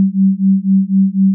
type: beating tone pair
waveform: sine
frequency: 191 / 195 Hz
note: G3 / G3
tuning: -45 / -9 cents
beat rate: 4 Hz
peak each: -12 dBFS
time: 0-1.34 s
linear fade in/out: 0 ms
effects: none